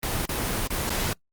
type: noise with dropouts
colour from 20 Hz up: pink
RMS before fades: -27 dBFS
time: 0.03-1.13 s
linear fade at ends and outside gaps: 1 ms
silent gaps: 0.254-0.292 / 0.673-0.704 / 0.894-0.903 s
effects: noise-tail reverb RT60 0.1 s tail -24 dB re dry + Opus 24 kbps